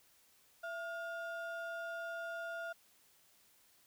triangle ring-modulated tone, 1046.5 Hz, C6, in tune, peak -35 dBFS, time 0.63-2.73 s, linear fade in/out 10 ms, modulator 377 Hz, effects white hiss -68 dBFS RMS until 3.86 s

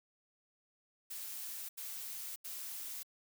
blue noise bursts, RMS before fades -44 dBFS, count 3, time 1.1-3.032 s, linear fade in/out 10 ms, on 590 ms, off 81 ms, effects none

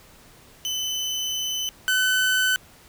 30% pulse tone pair in turn, 3025 / 1512.5 Hz, F#7 / F#6, +38 / +38 cents, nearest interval octave, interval 1200 cents, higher first, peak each -22 / -16 dBFS, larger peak second, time 0.65-1.69 / 1.88-2.56 s, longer first, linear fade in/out 0 ms, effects pink hiss -51 dBFS RMS until 2.88 s

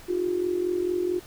sine tone with amplitude modulation, 357.9 Hz, F4, 42 cents sharp, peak -20 dBFS, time 0.08-1.2 s, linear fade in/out 20 ms, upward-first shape sine, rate 44.5 Hz, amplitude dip 70%, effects pink hiss -48 dBFS RMS until 1.26 s

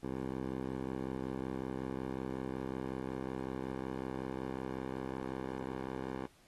10% pulse tone with band-pass filter sweep, 65.41 Hz, C2, in tune, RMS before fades -40 dBFS, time 0.03-6.26 s, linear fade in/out 5 ms, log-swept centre 350 to 570 Hz, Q 0.79, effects pink hiss -66 dBFS RMS until 6.47 s + AAC 32 kbps

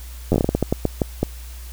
slowing click train, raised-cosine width 2 ms, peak -4 dBFS, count 14, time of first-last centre 0.32-1.23 s, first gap 10 ms, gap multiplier 1.29, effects added 60 Hz sine -33 dBFS peak until 1.72 s + white hiss -44 dBFS RMS until 1.72 s

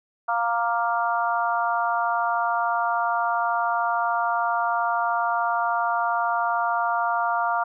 harmonic tone with a mistuned harmonic, 233.1 Hz, A#3, in tune, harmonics 3 / 4 / 5 / 6, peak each -25 / -26 / -27 / -28 dBFS, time 0.28-7.64 s, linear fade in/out 10 ms, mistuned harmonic 5, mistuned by +15 cents, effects none

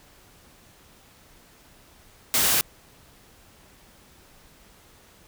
white noise, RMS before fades -21 dBFS, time 2.34-2.61 s, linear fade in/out 0 ms, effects pink hiss -54 dBFS RMS until 5.27 s

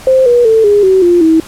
sine tone with pitch steps, 523.3 / 482.6 / 445.2 / 410.6 / 378.7 / 349.3 / 322.1 Hz, C5 / B4 / A4 / G#4 / F#4 / F4 / E4, 0 / -40 / +20 / -20 / +40 / 0 / -40 cents, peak -4 dBFS, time 0.07-1.4 s, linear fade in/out 2 ms, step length 190 ms, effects pink hiss -32 dBFS RMS until 1.47 s + low-pass 12000 Hz 12 dB/octave

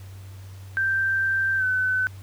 sine tone with pitch glide, 1568 to 1513.7 Hz, G6 to F#6, 0 to +39 cents, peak -20 dBFS, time 0.77-2.07 s, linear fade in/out 0 ms, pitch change -61 cents, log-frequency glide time 1.57-1.64 s, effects added 96 Hz sine -38 dBFS peak until 2.22 s + pink hiss -52 dBFS RMS until 2.22 s

